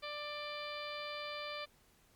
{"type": "harmonic tone with a mistuned harmonic", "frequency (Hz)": 591, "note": "D5", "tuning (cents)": 11, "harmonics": [1, 2, 3, 4, 5, 6, 7, 8], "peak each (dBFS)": [-45, -46, -51, -47, -52, -50, -53, -52], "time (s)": [0.02, 1.66], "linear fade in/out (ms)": 20, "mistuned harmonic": 5, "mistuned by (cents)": 19, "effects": ["pink hiss -68 dBFS RMS until 2.15 s", "MP3 96 kbps"]}